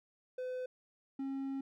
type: tone pair in turn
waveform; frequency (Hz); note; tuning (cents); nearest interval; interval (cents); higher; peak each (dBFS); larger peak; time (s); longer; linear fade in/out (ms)
triangle; 507 / 271; B4 / C#4; +45 / -39; major seventh; 1084; first; -35 / -34; second; 0.38-0.66 / 1.19-1.61; second; 5
effects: none